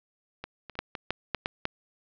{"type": "clicks", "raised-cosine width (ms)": 0.3, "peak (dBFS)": [-20, -25, -30, -13, -18, -11, -11, -12, -11], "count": 9, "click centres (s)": [0.44, 0.697, 0.754, 0.79, 0.952, 1.106, 1.347, 1.459, 1.654], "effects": ["low-pass 5000 Hz 12 dB/octave"]}